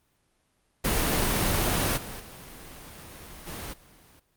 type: noise with level steps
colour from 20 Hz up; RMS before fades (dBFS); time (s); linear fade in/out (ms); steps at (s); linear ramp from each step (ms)
pink; -25 / -38 / -44 / -37 / -55; 0.84-4.2; 10; 1.96 / 2.19 / 3.46 / 3.72; 20
effects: pink hiss -70 dBFS RMS until 4.36 s + Opus 32 kbps